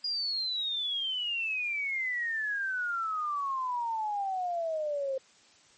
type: exponential sweep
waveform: sine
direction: down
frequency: 4900 to 524 Hz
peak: -29 dBFS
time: 0.04-5.18 s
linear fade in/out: 5 ms
effects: white hiss -60 dBFS RMS until 5.77 s + MP3 32 kbps